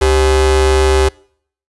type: ring-modulated tone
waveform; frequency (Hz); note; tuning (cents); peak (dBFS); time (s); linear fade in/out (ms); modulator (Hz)
45% pulse; 229.6; A#3; -26; -6; 0.01-1.09; 10; 161
effects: noise-tail reverb RT60 0.6 s tail -25 dB re dry + resampled to 24000 Hz